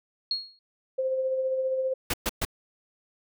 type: tone with exponential decay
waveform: sine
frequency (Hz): 4300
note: C8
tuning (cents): +47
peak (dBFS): -22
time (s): 0.31-0.59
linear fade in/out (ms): 2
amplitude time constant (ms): 59
type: tone with tremolo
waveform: sine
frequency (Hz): 523.3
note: C5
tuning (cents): 0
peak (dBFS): -23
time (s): 0.98-1.94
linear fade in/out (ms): 10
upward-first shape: sine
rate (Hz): 15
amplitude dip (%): 35
type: noise bursts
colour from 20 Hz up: pink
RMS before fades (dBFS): -27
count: 3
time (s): 2.1-2.451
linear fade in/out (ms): 5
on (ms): 37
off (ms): 120
effects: none